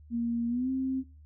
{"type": "tone with pitch glide", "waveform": "sine", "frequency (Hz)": [234.4, 263.1], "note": ["A#3", "C4"], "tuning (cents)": [10, 10], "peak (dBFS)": -27, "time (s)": [0.1, 1.04], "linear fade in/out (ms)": 50, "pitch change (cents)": 200, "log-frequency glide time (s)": [0.48, 0.7], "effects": ["noise-tail reverb RT60 0.3 s tail -18 dB re dry", "added 75 Hz sine -50 dBFS peak until 1.25 s"]}